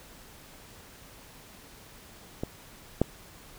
clicks, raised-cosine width 2 ms, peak -17 / -8 dBFS, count 2, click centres 2.435 / 3.016 s, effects pink hiss -51 dBFS RMS until 3.58 s

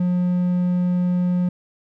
triangle tone, 178.9 Hz, F3, 42 cents sharp, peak -15 dBFS, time 0-1.49 s, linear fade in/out 5 ms, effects none

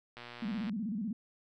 click train, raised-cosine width 0.3 ms, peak -30 dBFS, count 64, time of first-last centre 0.17-0.695 s, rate 120 Hz
sine tone with vibrato, 212.3 Hz, G#3, 38 cents sharp, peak -33 dBFS, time 0.42-1.13 s, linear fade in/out 5 ms, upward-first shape square, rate 16 Hz, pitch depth 150 cents each way
effects none

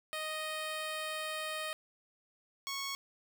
10% pulse tone pair in turn, 622.3 / 1103.4 Hz, D#5 / C#6, 0 / -8 cents, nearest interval minor seventh, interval 992 cents, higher second, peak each -28 dBFS, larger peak neither, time 0.13-1.73 / 2.67-2.95 s, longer first, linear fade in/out 0 ms, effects none

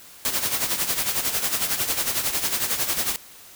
white noise with tremolo, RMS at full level -22 dBFS, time 0.25-3.16 s, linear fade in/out 0 ms, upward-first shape sine, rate 11 Hz, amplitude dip 65%, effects white hiss -46 dBFS RMS until 3.55 s

